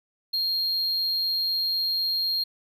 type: tone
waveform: triangle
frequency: 4228 Hz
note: C8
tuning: 17 cents sharp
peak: -22 dBFS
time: 0.33-2.44 s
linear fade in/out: 10 ms
effects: none